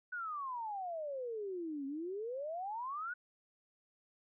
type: exponential two-way sweep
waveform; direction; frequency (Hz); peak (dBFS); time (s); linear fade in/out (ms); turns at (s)
sine; down then up; 1500 to 268.3 to 1500; -38; 0.12-3.14; 10; 1.86
effects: none